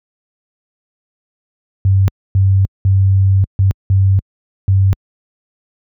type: tone bursts at uneven times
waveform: sine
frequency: 96.6 Hz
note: G2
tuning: 25 cents flat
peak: -7 dBFS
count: 6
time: 1.85-2.08 / 2.35-2.65 / 2.85-3.44 / 3.59-3.71 / 3.9-4.19 / 4.68-4.93 s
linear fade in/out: 0 ms
effects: high-pass 60 Hz 12 dB/octave